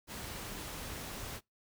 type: noise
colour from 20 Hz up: pink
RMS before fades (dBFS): -43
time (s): 0.07-1.41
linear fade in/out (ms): 50
effects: noise-tail reverb RT60 0.2 s tail -26 dB re dry